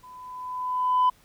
sine tone with level ramp, 1004 Hz, B5, 28 cents sharp, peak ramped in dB -44 to -14 dBFS, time 0.03-1.1 s, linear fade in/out 10 ms, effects tanh soft clip ceiling -15 dBFS + pink hiss -59 dBFS RMS until 1.24 s

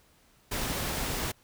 pink noise, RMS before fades -32 dBFS, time 0.51-1.32 s, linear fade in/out 10 ms, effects pink hiss -63 dBFS RMS until 1.43 s

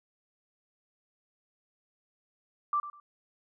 sine tone with echo, 1174.7 Hz, D6, in tune, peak -25 dBFS, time 2.73-2.8 s, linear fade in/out 2 ms, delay 100 ms, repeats 2, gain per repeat -13 dB, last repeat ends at 3 s, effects none

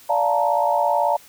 sine chord, Bb major seventh, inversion first, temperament just, 582.7 / 699.2 / 874.1 / 932.3 Hz, D5 / F5 / A5 / Bb5, -14 / +2 / -12 / 0 cents, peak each -22 dBFS, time 0.09-1.17 s, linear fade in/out 10 ms, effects white hiss -48 dBFS RMS until 1.28 s

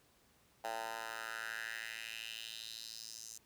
10% pulse tone with high-pass filter sweep, 112.7 Hz, A2, 42 cents sharp, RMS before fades -45 dBFS, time 0.64-3.38 s, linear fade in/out 5 ms, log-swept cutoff 770 to 6600 Hz, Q 3.3, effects pink hiss -69 dBFS RMS until 3.45 s + high-pass 60 Hz 12 dB/octave

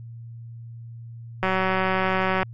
click train, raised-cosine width 0.5 ms, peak -8 dBFS, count 189, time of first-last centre 1.43-2.43 s, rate 188 Hz, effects added 116 Hz sine -36 dBFS peak until 2.53 s + MP3 48 kbps

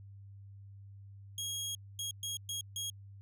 20% pulse tone bursts at uneven times, 3283 Hz, G#7, 21 cents flat, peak -31 dBFS, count 5, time 1.38-1.75 / 1.99-2.11 / 2.23-2.37 / 2.49-2.61 / 2.76-2.9 s, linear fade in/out 2 ms, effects added 99 Hz sine -49 dBFS peak until 3.21 s

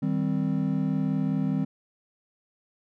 triangle chord, C minor, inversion first, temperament just, 156.98 / 196.22 / 261.6 Hz, Eb3 / G3 / C4, +16 / +2 / 0 cents, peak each -26 dBFS, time 0.02-1.65 s, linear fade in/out 10 ms, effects none

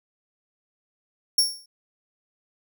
sawtooth tone with exponential decay, 5490 Hz, F8, 31 cents flat, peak -11 dBFS, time 1.38-1.66 s, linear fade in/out 5 ms, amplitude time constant 59 ms, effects none

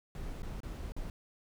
brown noise with dropouts, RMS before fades -40 dBFS, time 0.15-1.1 s, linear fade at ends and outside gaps 1 ms, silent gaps 0.421-0.431 / 0.604-0.632 / 0.921-0.965 s, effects none

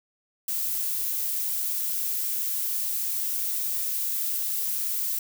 violet noise, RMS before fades -28 dBFS, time 0.48-5.19 s, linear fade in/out 2 ms, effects none

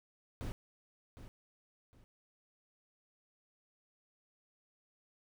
brown noise with echo, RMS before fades -40 dBFS, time 0.41-0.52 s, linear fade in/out 0 ms, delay 760 ms, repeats 2, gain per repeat -11 dB, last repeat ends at 2.04 s, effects none

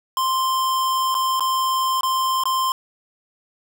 square tone with dropouts, 1046.5 Hz, C6, in tune, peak -19 dBFS, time 0.17-2.72 s, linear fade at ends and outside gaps 1 ms, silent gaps 1.144-1.15 / 1.396-1.406 / 2.009-2.032 / 2.437-2.455 s, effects none

